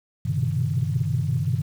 sine tone cluster, 97.9 / 120.2 / 125.7 / 141.2 / 158.2 Hz, G2 / B2 / B2 / C#3 / D#3, -2 / -46 / +31 / +32 / +29 cents, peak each -27 dBFS, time 0.25-1.62 s, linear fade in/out 10 ms, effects tanh soft clip ceiling -11 dBFS + 8-bit

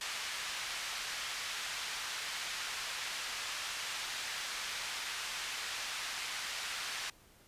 pink band-pass noise, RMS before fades -40 dBFS, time 0.01-7.1 s, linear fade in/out 2 ms, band 1500 to 6400 Hz, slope 12 dB/octave, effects pink hiss -62 dBFS RMS until 7.47 s + resampled to 32000 Hz

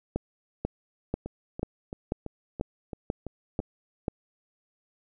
two click trains, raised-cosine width 2 ms, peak -14 / -22 dBFS, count 9 / 8, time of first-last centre 0.16-4.082 / 1.26-3.601 s, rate 2.04 / 2.99 Hz, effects none

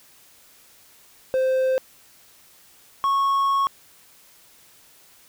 triangle tone pair in turn, 521 / 1100.9 Hz, C5 / C#6, -7 / -12 cents, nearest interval octave + minor second, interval 1295 cents, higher second, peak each -16 dBFS, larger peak neither, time 1.34-1.78 / 3.04-3.67 s, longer second, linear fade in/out 0 ms, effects white hiss -53 dBFS RMS until 5.28 s

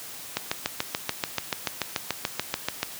click train, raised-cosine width 0.2 ms, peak -7 dBFS, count 18, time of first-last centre 0.37-2.83 s, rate 6.91 Hz, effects white hiss -40 dBFS RMS until 2.99 s + high-pass 80 Hz 12 dB/octave

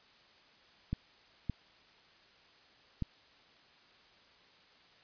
clicks, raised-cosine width 5 ms, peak -21 dBFS, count 3, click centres 0.93 / 1.497 / 3.023 s, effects white hiss -62 dBFS RMS until 5.03 s + resampled to 11025 Hz

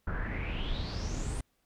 brown noise with low-pass filter sweep, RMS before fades -34 dBFS, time 0.07-1.41 s, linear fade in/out 5 ms, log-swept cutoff 1400 to 9400 Hz, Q 8, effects pink hiss -75 dBFS RMS until 1.65 s

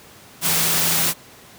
sine tone in noise, 164.2 Hz, E3, 6 cents flat, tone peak -30 dBFS, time 0.41-1.14 s, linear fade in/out 50 ms, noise white, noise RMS -19 dBFS, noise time 0.41-1.14 s, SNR -14 dB, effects pink hiss -45 dBFS RMS until 1.58 s + high-pass 100 Hz 12 dB/octave

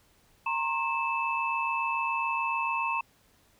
sine tone cluster, 925 / 1072 / 2628 Hz, A#5 / C6 / E7, -14 / +42 / -6 cents, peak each -31 dBFS, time 0.46-3.01 s, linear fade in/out 5 ms, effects pink hiss -64 dBFS RMS until 3.59 s

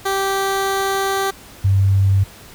15% pulse / sine tone pair in turn, 390 / 97.5 Hz, G4 / G2, -9 / -9 cents, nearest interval 2 octaves, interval 2400 cents, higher first, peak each -11 dBFS, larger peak neither, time 0.05-1.31 / 1.64-2.24 s, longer first, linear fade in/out 10 ms, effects pink hiss -41 dBFS RMS until 2.54 s

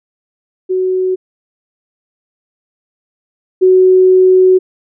sine tone pair in turn, 371.9 / 371.9 Hz, F#4 / F#4, +9 / +9 cents, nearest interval unison, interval 0 cents, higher neither, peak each -11 / -4 dBFS, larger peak second, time 0.69-1.16 / 3.61-4.59 s, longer second, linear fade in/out 20 ms, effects none

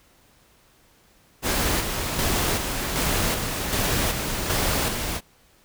pink noise with tremolo, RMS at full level -23 dBFS, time 1.42-5.21 s, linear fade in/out 50 ms, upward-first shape square, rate 1.3 Hz, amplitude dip 40%, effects pink hiss -58 dBFS RMS until 5.64 s

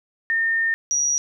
sine tone pair in turn, 1820 / 5778 Hz, A#6 / F#8, -42 / -42 cents, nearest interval octave + minor sixth, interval 2000 cents, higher second, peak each -18 dBFS, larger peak neither, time 0.3-0.74 / 0.91-1.18 s, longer first, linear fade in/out 0 ms, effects none

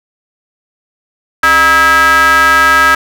square ring-modulated tone, 170 Hz, F3, 46 cents flat, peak -3 dBFS, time 1.43-2.95 s, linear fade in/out 5 ms, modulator 1460 Hz, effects none

